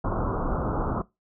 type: low-pass noise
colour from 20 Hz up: pink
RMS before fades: -27 dBFS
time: 0.04-1.02 s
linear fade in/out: 5 ms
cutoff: 1400 Hz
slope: 96 dB/octave
effects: noise-tail reverb RT60 0.2 s tail -20 dB re dry